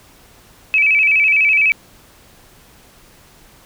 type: tone with vibrato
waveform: sine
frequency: 2439 Hz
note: D#7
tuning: 35 cents flat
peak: -10 dBFS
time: 0.74-1.72 s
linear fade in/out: 0 ms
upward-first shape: square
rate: 12 Hz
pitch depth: 93 cents each way
effects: pink hiss -47 dBFS RMS until 3.65 s